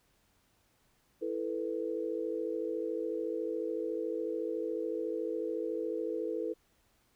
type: chord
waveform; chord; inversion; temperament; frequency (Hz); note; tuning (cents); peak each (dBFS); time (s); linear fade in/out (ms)
sine; E suspended fourth; none; equal; 329.6 / 440 / 493.9; E4 / A4 / B4; 0 / 0 / 0; -37 / -36 / -37; 1.21-6.54; 20
effects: pink hiss -71 dBFS RMS until 7.15 s